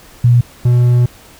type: tone pair in turn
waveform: sine / triangle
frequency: 120.9 / 122.16 Hz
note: B2 / B2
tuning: -36 / -18 cents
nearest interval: unison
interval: 18 cents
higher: second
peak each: -5 dBFS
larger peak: neither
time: 0.24-0.41 / 0.65-1.06 s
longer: second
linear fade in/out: 5 ms
effects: pink hiss -41 dBFS RMS until 1.39 s